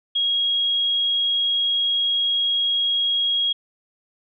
sine tone, 3290 Hz, G#7, 17 cents flat, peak -18 dBFS, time 0.15-3.53 s, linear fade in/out 10 ms, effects none

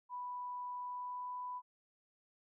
sine tone with pitch glide, 987.8 to 993.5 Hz, B5 to B5, 0 to +10 cents, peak -40 dBFS, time 0.09-1.62 s, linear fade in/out 50 ms, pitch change +10 cents, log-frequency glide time 0.78-1.36 s, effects none

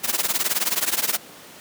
white noise with tremolo, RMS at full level -19 dBFS, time 0.03-1.18 s, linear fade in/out 20 ms, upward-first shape triangle, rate 19 Hz, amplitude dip 95%, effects pink hiss -43 dBFS RMS until 1.6 s + high-pass 200 Hz 12 dB/octave

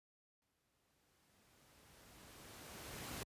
pink noise with exponential growth, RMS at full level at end -45 dBFS, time 0.42-3.23 s, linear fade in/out 0 ms, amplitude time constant 610 ms, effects high-pass 60 Hz 12 dB/octave + resampled to 32000 Hz

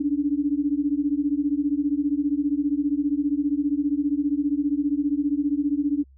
sine beating tone pair, 282.5 / 297.5 Hz, C#4 / D4, +33 / +22 cents, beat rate 15 Hz, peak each -23 / -24 dBFS, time 0-6.04 s, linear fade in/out 10 ms, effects added 67 Hz sine -49 dBFS peak until 6.17 s

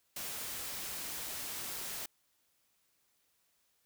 white noise, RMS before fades -41 dBFS, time 0.16-2.06 s, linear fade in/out 5 ms, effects white hiss -75 dBFS RMS until 3.85 s

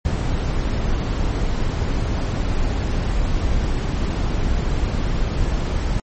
brown noise, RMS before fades -20 dBFS, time 0.05-6 s, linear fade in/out 2 ms, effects MP3 32 kbps

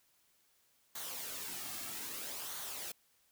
white noise with flanger, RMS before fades -43 dBFS, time 0.95-2.92 s, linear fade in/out 5 ms, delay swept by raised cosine 0.38 to 2.08 ms, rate 0.62 Hz, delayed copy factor -0.5, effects white hiss -72 dBFS RMS until 3.31 s

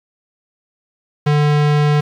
square tone, 148.1 Hz, D3, 15 cents sharp, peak -12 dBFS, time 1.26-2.01 s, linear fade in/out 10 ms, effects low-pass 4000 Hz 12 dB/octave + 7-bit

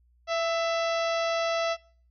harmonic tone with a mistuned harmonic, 667 Hz, E5, 20 cents sharp, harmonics 1 / 2 / 3 / 4 / 5 / 6 / 7 / 8 / 9, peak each -26 / -32 / -36 / -38 / -40 / -42 / -43 / -44 / -45 dBFS, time 0.27-1.77 s, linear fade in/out 50 ms, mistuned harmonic 2, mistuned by -29 cents, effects noise-tail reverb RT60 0.5 s tail -24 dB re dry + added 60 Hz sine -60 dBFS peak until 2.1 s

